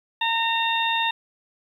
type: harmonic tone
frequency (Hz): 915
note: A#5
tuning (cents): -32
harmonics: 1 / 2 / 3 / 4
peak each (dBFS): -24 / -28 / -27 / -26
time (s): 0.21-1.11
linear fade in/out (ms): 5
effects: 9-bit